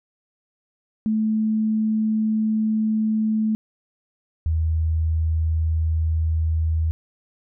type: tone pair in turn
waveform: sine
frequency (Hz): 217.7 / 80.17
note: A3 / E2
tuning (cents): -18 / -48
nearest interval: octave + perfect fourth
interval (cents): 1730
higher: first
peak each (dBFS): -18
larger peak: neither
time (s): 1.06-3.55 / 4.46-6.91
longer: first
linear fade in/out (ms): 0
effects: none